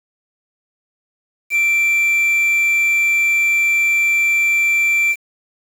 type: tone with quantisation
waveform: triangle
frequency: 2349 Hz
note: D7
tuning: in tune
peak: -11 dBFS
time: 1.5-5.16 s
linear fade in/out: 50 ms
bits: 6
effects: none